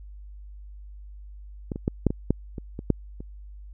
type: clicks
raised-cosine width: 3 ms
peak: -16 / -19 / -10 / -6 / -14 / -7 / -21 / -20 / -6 / -25 dBFS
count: 10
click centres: 1.718 / 1.759 / 1.879 / 2.067 / 2.105 / 2.306 / 2.582 / 2.791 / 2.903 / 3.205 s
effects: added 50 Hz sine -40 dBFS peak until 3.73 s